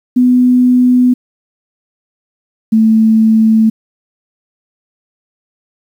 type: tone pair in turn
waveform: sine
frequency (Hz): 249.5 / 221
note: B3 / A3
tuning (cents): +18 / +8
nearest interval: major second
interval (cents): 210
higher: first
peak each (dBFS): -5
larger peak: neither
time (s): 0.16-1.14 / 2.72-3.7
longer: neither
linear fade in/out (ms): 10
effects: 7-bit